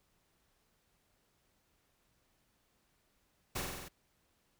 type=noise with echo; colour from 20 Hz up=pink; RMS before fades=-37 dBFS; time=3.55-3.61 s; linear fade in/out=10 ms; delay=46 ms; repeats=6; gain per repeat=-2 dB; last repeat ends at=3.886 s; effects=pink hiss -75 dBFS RMS until 4.59 s